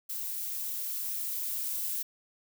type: noise with level ramp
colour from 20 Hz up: violet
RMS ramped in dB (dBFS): -36 to -33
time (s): 0.09-2.03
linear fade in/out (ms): 10
effects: none